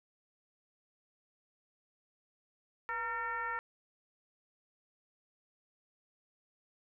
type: tone with frequency modulation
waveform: sine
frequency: 1372 Hz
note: F6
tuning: 31 cents flat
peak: -34 dBFS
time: 2.89-3.59 s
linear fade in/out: 0 ms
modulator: 443 Hz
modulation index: 1.3
effects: none